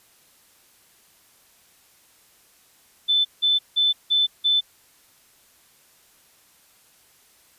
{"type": "tone bursts", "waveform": "sine", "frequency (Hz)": 3520, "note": "A7", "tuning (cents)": 0, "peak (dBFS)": -16, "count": 5, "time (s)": [3.08, 4.61], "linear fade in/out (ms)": 20, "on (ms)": 170, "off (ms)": 170, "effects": ["white hiss -57 dBFS RMS until 7.58 s", "resampled to 32000 Hz"]}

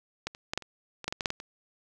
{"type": "clicks", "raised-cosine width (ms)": 0.2, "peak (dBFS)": [-15, -28, -13, -11, -28, -23, -13, -15, -15, -8, -14, -24], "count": 12, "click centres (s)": [0.27, 0.349, 0.535, 0.576, 0.623, 1.043, 1.08, 1.125, 1.208, 1.258, 1.304, 1.401], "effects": []}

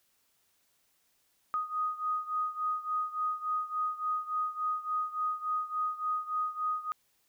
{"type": "beating tone pair", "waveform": "sine", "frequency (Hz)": [1244.5, 1248], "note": ["D#6", "D#6"], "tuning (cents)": [0, 5], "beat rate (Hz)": 3.5, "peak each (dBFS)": [-32, -35], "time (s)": [1.54, 6.92], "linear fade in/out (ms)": 0, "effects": ["white hiss -72 dBFS RMS until 7.28 s"]}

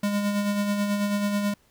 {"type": "tone with tremolo", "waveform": "square", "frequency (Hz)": 204.1, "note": "G#3", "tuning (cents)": -30, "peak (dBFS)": -22, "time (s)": [0.03, 1.54], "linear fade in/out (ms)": 5, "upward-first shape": "sine", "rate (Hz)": 9.2, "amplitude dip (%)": 40, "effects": ["pink hiss -63 dBFS RMS until 1.7 s"]}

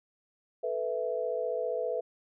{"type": "chord", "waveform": "sine", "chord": "A suspended second", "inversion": "none", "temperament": "just", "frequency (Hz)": [440, 495, 660], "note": ["A4", "B4", "E5"], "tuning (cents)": [0, 4, 2], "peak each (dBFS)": [-35, -32, -34], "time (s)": [0.63, 2.01], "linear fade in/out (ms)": 10, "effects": []}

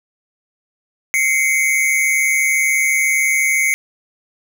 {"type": "tone pair together", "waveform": "square", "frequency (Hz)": [2093, 2233], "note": ["C7", "C#7"], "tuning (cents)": [0, 12], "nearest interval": "minor second", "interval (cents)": 112, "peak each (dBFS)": -17, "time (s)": [1.14, 3.74], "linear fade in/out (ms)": 0, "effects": []}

